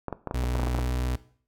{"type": "clicks", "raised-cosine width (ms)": 1, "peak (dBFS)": -16, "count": 11, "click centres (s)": [0.083, 0.127, 0.273, 0.311, 0.437, 0.554, 0.596, 0.633, 0.672, 0.749, 0.788]}
{"type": "tone with pitch glide", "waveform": "35% pulse", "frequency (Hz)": [61.74, 62.31], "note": ["B1", "B1"], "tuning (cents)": [0, 16], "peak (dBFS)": -24, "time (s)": [0.34, 1.16], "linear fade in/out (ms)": 5, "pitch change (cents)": 16, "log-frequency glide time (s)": [0.84, 0.89]}
{"effects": ["noise-tail reverb RT60 0.5 s tail -17 dB re dry"]}